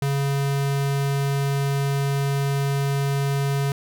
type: tone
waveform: square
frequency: 139.4 Hz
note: C#3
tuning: 10 cents sharp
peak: -21 dBFS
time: 0.02-3.72 s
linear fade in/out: 2 ms
effects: none